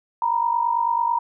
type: tone pair together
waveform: sine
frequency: 932.3 / 981.4 Hz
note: A#5 / B5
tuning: 0 / -11 cents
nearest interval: minor second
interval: 89 cents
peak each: -20 / -23 dBFS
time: 0.22-1.19 s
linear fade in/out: 2 ms
effects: none